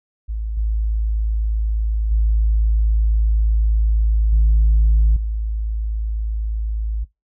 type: tone with level steps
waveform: sine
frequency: 54.1 Hz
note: A1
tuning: 29 cents flat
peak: -21 / -16 / -12 / -9 / -19 dBFS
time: 0.28-7.05 s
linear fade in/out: 20 ms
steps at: 0.57 / 2.11 / 4.32 / 5.16 s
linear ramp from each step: 5 ms
effects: noise-tail reverb RT60 0.2 s tail -22 dB re dry + tanh soft clip ceiling -8 dBFS